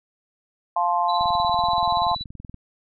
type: chord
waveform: sine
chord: F major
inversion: none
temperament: just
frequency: 698.5 / 873.1 / 1047.7 Hz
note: F5 / A5 / C6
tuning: 0 / -14 / +2 cents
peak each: -23 dBFS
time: 0.76-2.15 s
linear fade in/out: 5 ms
type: tone with tremolo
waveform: sine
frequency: 3951 Hz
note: B7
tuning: in tune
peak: -26 dBFS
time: 1.08-2.24 s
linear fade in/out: 20 ms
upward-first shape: sine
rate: 16 Hz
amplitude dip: 70%
type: click train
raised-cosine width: 5 ms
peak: -26 dBFS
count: 29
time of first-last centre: 1.21-2.543 s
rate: 21 Hz
effects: none